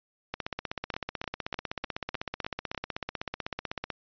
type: two click trains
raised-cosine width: 0.3 ms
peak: -18 / -16 dBFS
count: 7 / 58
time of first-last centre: 0.94-2.747 / 0.34-3.902 s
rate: 3.32 / 16 Hz
effects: resampled to 11025 Hz